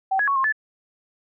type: tone with pitch steps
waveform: sine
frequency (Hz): 769 / 1674 / 1111 / 1066 / 1738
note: G5 / G#6 / C#6 / C6 / A6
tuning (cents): -33 / +13 / +4 / +32 / -22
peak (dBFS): -18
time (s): 0.11-0.525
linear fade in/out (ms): 10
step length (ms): 83
effects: none